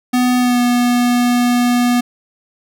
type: tone with pitch glide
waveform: square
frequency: 248.9 to 243.6 Hz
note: B3 to B3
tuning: +14 to -24 cents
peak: -12 dBFS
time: 0.13-2.01 s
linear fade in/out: 10 ms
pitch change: -38 cents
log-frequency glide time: 0.38-0.6 s
effects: none